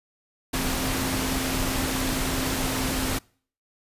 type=tone in noise; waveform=sine; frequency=261.6 Hz; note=C4; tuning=in tune; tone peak=-30 dBFS; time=0.53-3.19 s; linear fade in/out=10 ms; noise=pink; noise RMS=-27 dBFS; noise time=0.53-3.19 s; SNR=-6 dB; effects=noise-tail reverb RT60 0.5 s tail -26 dB re dry + resampled to 32000 Hz